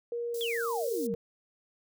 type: tone with pitch glide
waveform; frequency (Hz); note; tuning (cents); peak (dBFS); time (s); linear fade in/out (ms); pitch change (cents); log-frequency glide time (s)
sine; 473 to 465.9; A#4 to A#4; +25 to -1; -31; 0.12-1.15; 2; -26; 0.32-0.4
type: high-pass noise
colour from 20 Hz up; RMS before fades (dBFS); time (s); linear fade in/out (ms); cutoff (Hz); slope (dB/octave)
white; -44; 0.34-1.07; 5; 4600; 24
type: exponential sweep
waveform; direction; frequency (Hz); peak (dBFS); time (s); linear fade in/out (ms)
sine; down; 3520 to 174.5; -32; 0.41-1.14; 0
effects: none